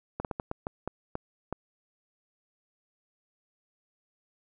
slowing click train, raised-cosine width 1 ms, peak -18 dBFS, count 9, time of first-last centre 0.2-1.526 s, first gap 48 ms, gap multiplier 1.34, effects none

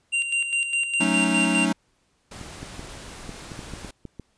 square tone with tremolo, 2772 Hz, F7, 14 cents flat, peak -21 dBFS, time 0.12-1.66 s, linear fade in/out 20 ms, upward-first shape square, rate 4.9 Hz, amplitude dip 55%
square chord, D# half-diminished seventh, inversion first, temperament equal, 185 / 220 / 277.2 / 311.1 Hz, F#3 / A3 / C#4 / D#4, 0 / 0 / 0 / 0 cents, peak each -27 dBFS, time 1-1.73 s, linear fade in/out 10 ms
pink noise, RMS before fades -40 dBFS, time 2.31-3.91 s, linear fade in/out 5 ms
clicks, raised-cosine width 3 ms, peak -23 dBFS, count 10, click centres 2.413 / 2.63 / 2.794 / 3.293 / 3.518 / 3.592 / 3.737 / 3.847 / 4.053 / 4.197 s
effects pink hiss -67 dBFS RMS until 4.37 s + resampled to 22050 Hz

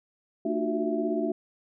sine tone cluster, 226.2 / 301.2 / 357.5 / 373.9 / 663 Hz, A3 / D4 / F4 / F#4 / E5, +48 / +44 / +41 / +18 / +10 cents, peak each -32 / -30 / -31 / -33 / -32 dBFS, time 0.45-1.32 s, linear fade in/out 5 ms, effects none

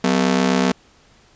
sawtooth ring-modulated tone, 220 Hz, A3, in tune, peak -8 dBFS, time 0.04-0.72 s, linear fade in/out 2 ms, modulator 33.9 Hz, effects pink hiss -53 dBFS RMS until 1.35 s + resampled to 16000 Hz

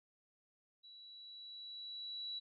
sine tone with level ramp, 3924 Hz, B7, 12 cents flat, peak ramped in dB -55 to -40 dBFS, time 0.83-2.4 s, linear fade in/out 20 ms, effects none

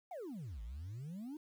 sine exponential two-way sweep, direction down then up, 784 to 51.1 to 319.5 Hz, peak -40 dBFS, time 0.11-1.37 s, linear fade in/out 5 ms, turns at 0.62 s, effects tanh soft clip ceiling -42 dBFS + 11-bit

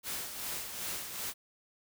white noise with tremolo, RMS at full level -37 dBFS, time 0.03-1.34 s, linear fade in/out 50 ms, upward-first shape sine, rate 2.6 Hz, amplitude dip 50%, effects none

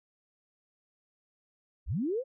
sine linear sweep, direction up, 32.95 to 549 Hz, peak -28 dBFS, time 1.86-2.24 s, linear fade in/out 50 ms, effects none

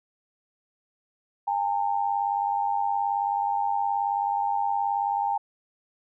sine tone pair together, 808 / 906.9 Hz, G#5 / A#5, -48 / -48 cents, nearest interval major second, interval 200 cents, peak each -25 / -27 dBFS, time 1.47-5.38 s, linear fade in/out 10 ms, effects none

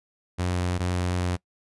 sawtooth tone pair in turn, 89.6 / 89.6 Hz, F2 / F2, +45 / +45 cents, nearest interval unison, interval 0 cents, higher neither, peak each -20 dBFS, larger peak neither, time 0.38-0.79 / 0.79-1.37 s, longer second, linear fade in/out 20 ms, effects noise-tail reverb RT60 0.1 s tail -23 dB re dry + resampled to 24000 Hz

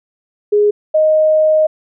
sine tone pair in turn, 415.3 / 622.2 Hz, G#4 / D#5, 0 / 0 cents, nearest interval perfect fifth, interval 700 cents, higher second, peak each -8 dBFS, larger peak neither, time 0.52-0.71 / 0.94-1.67 s, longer second, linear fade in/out 10 ms, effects none

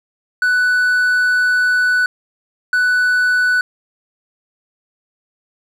triangle tone bursts at uneven times, 1488 Hz, F#6, 9 cents sharp, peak -10 dBFS, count 2, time 0.42-2.06 / 2.73-3.61 s, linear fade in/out 2 ms, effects none

